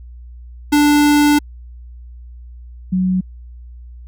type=tone pair in turn; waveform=square / sine; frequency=293.7 / 185.02 Hz; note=D4 / F#3; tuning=0 / 0 cents; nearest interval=minor sixth; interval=800 cents; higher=first; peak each=-10 / -13 dBFS; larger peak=first; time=0.72-1.39 / 2.92-3.21 s; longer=first; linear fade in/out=10 ms; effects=added 60 Hz sine -33 dBFS peak until 4.07 s